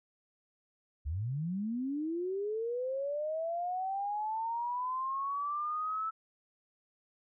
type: linear sweep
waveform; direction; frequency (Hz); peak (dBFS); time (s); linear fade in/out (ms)
sine; up; 65.41 to 1318.5; -32; 1.05-6.11; 20
effects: none